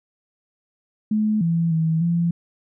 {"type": "tone with pitch steps", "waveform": "sine", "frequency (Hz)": [214.2, 167, 161.2, 170.2], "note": ["A3", "E3", "E3", "F3"], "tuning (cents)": [-46, 23, -38, -44], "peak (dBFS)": -17, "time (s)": [1.11, 2.31], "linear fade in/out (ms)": 5, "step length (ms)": 300, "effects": []}